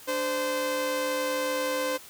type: tone pair together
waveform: sawtooth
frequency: 293.7 / 517.2 Hz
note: D4 / C5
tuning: 0 / -20 cents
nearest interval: minor seventh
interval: 980 cents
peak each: -31 / -23 dBFS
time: 0.07-1.98 s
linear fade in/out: 20 ms
effects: white hiss -48 dBFS RMS until 2.09 s